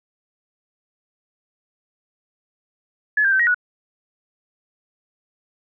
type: tone with pitch steps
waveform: sine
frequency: 1708 / 1590 / 1543 / 1891 / 1466 Hz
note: G#6 / G6 / G6 / A#6 / F#6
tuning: +48 / +24 / -28 / +24 / -16 cents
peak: -14 dBFS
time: 3.17-3.545 s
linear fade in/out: 5 ms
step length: 75 ms
effects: none